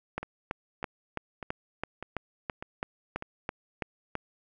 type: two click trains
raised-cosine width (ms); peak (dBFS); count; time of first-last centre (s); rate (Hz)
0.5; -22 / -16; 7 / 13; 0.23-3.823 / 0.18-4.154; 1.67 / 3.02
effects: none